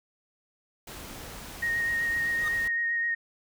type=noise; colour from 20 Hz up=pink; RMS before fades=-42 dBFS; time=0.87-2.68 s; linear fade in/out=5 ms
type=tone with vibrato; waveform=sine; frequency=1864.7 Hz; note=A#6; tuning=in tune; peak=-25 dBFS; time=1.62-3.15 s; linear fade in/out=10 ms; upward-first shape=sine; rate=7.8 Hz; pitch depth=15 cents each way
type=tone with exponential growth; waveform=square; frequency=1232 Hz; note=D#6; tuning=17 cents flat; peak=-31 dBFS; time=2.36-2.48 s; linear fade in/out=0 ms; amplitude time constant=25 ms
effects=none